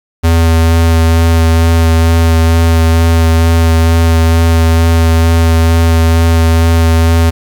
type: tone with vibrato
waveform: square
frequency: 82.41 Hz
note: E2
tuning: in tune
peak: -6 dBFS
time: 0.23-7.31 s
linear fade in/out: 20 ms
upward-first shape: sine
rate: 2.2 Hz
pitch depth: 13 cents each way
effects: 7-bit